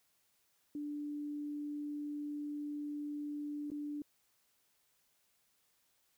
sine tone with dropouts, 293.7 Hz, D4, in tune, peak -38 dBFS, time 0.75-4.02 s, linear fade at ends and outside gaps 2 ms, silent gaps 3.703-3.716 s, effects white hiss -75 dBFS RMS until 6.17 s

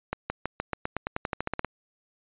accelerating click train, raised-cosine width 0.5 ms, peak -13 dBFS, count 16, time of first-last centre 0.13-1.647 s, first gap 170 ms, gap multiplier 0.92, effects resampled to 8000 Hz

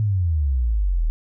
sine exponential sweep, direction down, 110.9 to 37.91 Hz, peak -17 dBFS, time 0-1.1 s, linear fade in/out 0 ms, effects none

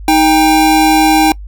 square tone pair together, 312.9 / 795 Hz, D#4 / G5, +10 / +24 cents, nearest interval octave + major third, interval 1614 cents, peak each -10 dBFS, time 0.08-1.32 s, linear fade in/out 2 ms, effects noise-tail reverb RT60 0.1 s tail -24 dB re dry + added 50 Hz sine -25 dBFS peak until 1.47 s

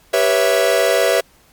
45% pulse chord, C# half-diminished seventh, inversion second, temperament equal with one note detuned, 392 / 487.9 / 554.4 / 659.3 Hz, G4 / B4 / C#5 / E5, 0 / -21 / 0 / 0 cents, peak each -21 / -18 / -18 / -17 dBFS, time 0.13-1.21 s, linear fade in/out 10 ms, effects pink hiss -52 dBFS RMS until 1.52 s + MP3 96 kbps

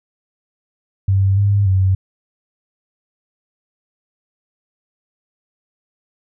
sine tone with pitch steps, 97.1 / 100.9 / 94.8 Hz, G2 / G#2 / F#2, -16 / -49 / +43 cents, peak -11 dBFS, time 1.08-1.95 s, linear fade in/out 5 ms, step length 290 ms, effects none

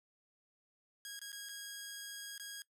10% pulse tone with dropouts, 1641 Hz, G#6, 21 cents flat, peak -36 dBFS, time 1.05-2.62 s, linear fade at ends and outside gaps 1 ms, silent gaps 1.192-1.215 / 1.319-1.328 / 1.488-1.492 / 2.379-2.397 s, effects noise-tail reverb RT60 0.1 s tail -19 dB re dry

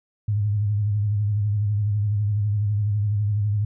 sine tone with vibrato, 103.83 Hz, G#2, in tune, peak -19 dBFS, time 0.28-3.65 s, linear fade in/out 5 ms, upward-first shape sine, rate 12 Hz, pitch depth 60 cents each way, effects none

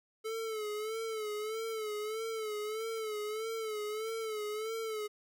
square tone with vibrato, 435.1 Hz, A4, 19 cents flat, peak -36 dBFS, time 0.24-5.08 s, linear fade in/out 20 ms, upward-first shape sine, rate 1.6 Hz, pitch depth 66 cents each way, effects none

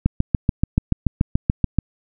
click train, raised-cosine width 5 ms, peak -3 dBFS, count 13, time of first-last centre 0.06-1.787 s, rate 6.95 Hz, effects none

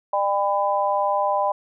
harmonic tone, 200.2 Hz, G3, 37 cents sharp, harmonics 3 / 4 / 5, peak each -23 / -23 / -23 dBFS, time 0.13-1.52 s, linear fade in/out 5 ms, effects none

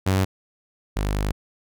sawtooth tone pair in turn, 95.2 / 50.43 Hz, F#2 / G1, +50 / +50 cents, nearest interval major seventh, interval 1100 cents, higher first, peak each -14 / -18 dBFS, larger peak first, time 0.06-0.25 / 0.96-1.32 s, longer second, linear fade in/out 10 ms, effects none

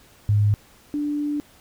sine tone pair in turn, 103.83 / 293.7 Hz, G#2 / D4, 0 / 0 cents, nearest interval octave + tritone, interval 1800 cents, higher second, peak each -15 / -22 dBFS, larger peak first, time 0.29-0.54 / 0.94-1.4 s, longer second, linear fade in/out 0 ms, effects pink hiss -53 dBFS RMS until 1.6 s

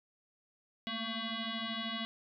sine tone with frequency modulation, 1572 Hz, G6, 4 cents sharp, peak -35 dBFS, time 0.87-2.05 s, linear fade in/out 0 ms, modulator 451 Hz, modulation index 4.9, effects none

